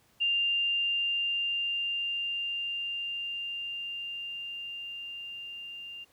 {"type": "tone with level ramp", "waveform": "sine", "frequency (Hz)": 2794, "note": "F7", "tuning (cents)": 0, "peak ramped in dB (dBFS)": [-24, -40], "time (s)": [0.2, 6.05], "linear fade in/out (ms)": 20, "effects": ["pink hiss -65 dBFS RMS until 6.12 s", "high-pass 60 Hz 12 dB/octave"]}